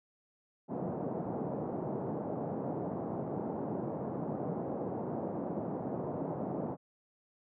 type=band-pass noise; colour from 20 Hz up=pink; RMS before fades=-37 dBFS; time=0.68-6.77 s; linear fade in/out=50 ms; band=140 to 790 Hz; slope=24 dB/octave; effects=none